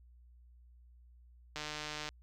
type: click train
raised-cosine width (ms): 0.2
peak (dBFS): -23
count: 81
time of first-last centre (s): 1.56-2.09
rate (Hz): 151
effects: added 60 Hz sine -57 dBFS peak until 2.22 s